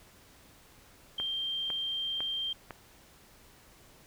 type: tone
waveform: sine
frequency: 3169 Hz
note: G7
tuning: 18 cents sharp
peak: -31 dBFS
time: 1.18-2.53 s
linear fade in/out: 5 ms
type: click train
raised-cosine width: 0.5 ms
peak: -25 dBFS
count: 4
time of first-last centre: 1.2-2.708 s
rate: 1.99 Hz
effects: pink hiss -58 dBFS RMS until 4.06 s